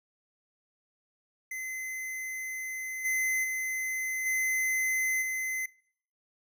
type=tone with level steps; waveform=square; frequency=2049 Hz; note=C7; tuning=37 cents flat; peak=-35 / -27 / -31 / -27 / -31 dBFS; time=1.51-5.66 s; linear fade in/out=5 ms; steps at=3.04 / 3.43 / 4.25 / 5.21 s; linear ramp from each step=20 ms; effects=noise-tail reverb RT60 0.6 s tail -22 dB re dry